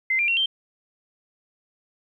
sine tone with pitch steps, 2073 / 2381 / 2735 / 3142 Hz, C7 / D7 / F7 / G7, -17 / +23 / -37 / +3 cents, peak -19 dBFS, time 0.1-0.46 s, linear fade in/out 5 ms, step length 90 ms, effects 10-bit

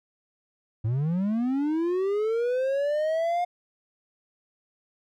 triangle linear sweep, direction up, 104.8 to 715 Hz, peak -21 dBFS, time 0.84-3.45 s, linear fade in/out 10 ms, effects none

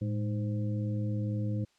harmonic tone with a mistuned harmonic, 103.83 Hz, G#2, in tune, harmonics 1 / 2 / 3 / 5, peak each -30 / -36 / -40 / -44 dBFS, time 0.01-1.65 s, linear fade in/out 10 ms, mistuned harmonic 1, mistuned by +100 cents, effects white hiss -69 dBFS RMS until 1.78 s + low-pass 6000 Hz 12 dB/octave

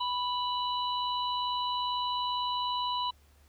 harmonic tone, 987.8 Hz, B5, in tune, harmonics 1 / 3 / 4, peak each -30 / -37 / -37 dBFS, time 0-3.11 s, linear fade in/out 10 ms, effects added 72 Hz sine -59 dBFS peak until 3.48 s + pink hiss -66 dBFS RMS until 3.48 s

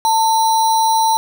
sine tone with sample-and-hold, 892 Hz, A5, 23 cents sharp, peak -11 dBFS, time 0.05-1.17 s, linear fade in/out 0 ms, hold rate 4900 Hz, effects none

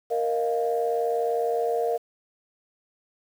sine chord, Bb suspended fourth, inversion none, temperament equal with one note detuned, 466.2 / 619 / 698.5 Hz, Bb4 / Eb5 / F5, 0 / -9 / 0 cents, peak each -24 / -30 / -27 dBFS, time 0.1-1.98 s, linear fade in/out 20 ms, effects tanh soft clip ceiling -13 dBFS + 8-bit

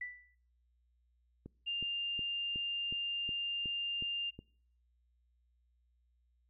sine tone with exponential decay, 1975.5 Hz, B6, in tune, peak -36 dBFS, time 0.01-0.35 s, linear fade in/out 5 ms, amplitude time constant 72 ms
click train, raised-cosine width 3 ms, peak -34 dBFS, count 9, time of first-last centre 1.46-4.39 s, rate 2.73 Hz
sine tone, 2800 Hz, F7, 4 cents sharp, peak -34 dBFS, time 1.66-4.31 s, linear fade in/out 20 ms
effects noise-tail reverb RT60 0.6 s tail -25 dB re dry + added 60 Hz sine -70 dBFS peak until 6.49 s

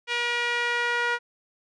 sawtooth tone with band-pass filter sweep, 478.4 Hz, A#4, 45 cents sharp, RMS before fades -26 dBFS, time 0.07-1.19 s, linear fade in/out 50 ms, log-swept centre 2500 to 1600 Hz, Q 1.9, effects resampled to 22050 Hz

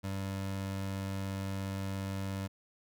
25% pulse tone, 97.1 Hz, G2, 16 cents flat, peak -31 dBFS, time 0.03-2.48 s, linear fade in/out 20 ms, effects none

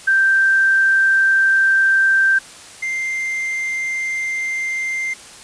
sine / triangle tone pair in turn, 1568 / 2093 Hz, G6 / C7, 0 / 0 cents, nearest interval perfect fourth, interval 500 cents, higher second, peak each -11 / -18 dBFS, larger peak first, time 0.07-2.39 / 2.82-5.14 s, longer neither, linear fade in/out 10 ms, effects white hiss -39 dBFS RMS until 5.43 s + resampled to 22050 Hz

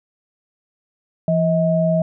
sine tone pair together, 168.72 / 637 Hz, E3 / D#5, +41 / +41 cents, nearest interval octave + major seventh, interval 2300 cents, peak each -17 dBFS, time 1.28-2.02 s, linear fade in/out 2 ms, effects none

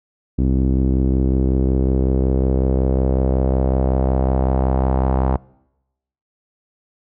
sawtooth tone with low-pass filter sweep, 65.41 Hz, C2, in tune, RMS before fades -17 dBFS, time 0.38-5.37 s, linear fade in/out 10 ms, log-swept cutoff 280 to 880 Hz, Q 2.1, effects noise-tail reverb RT60 0.9 s tail -24 dB re dry

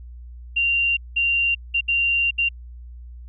sine tone bursts at uneven times, 2771 Hz, F7, 14 cents flat, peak -17 dBFS, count 5, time 0.56-0.97 / 1.16-1.55 / 1.74-1.81 / 1.88-2.31 / 2.38-2.49 s, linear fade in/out 10 ms, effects added 60 Hz sine -36 dBFS peak until 3.28 s

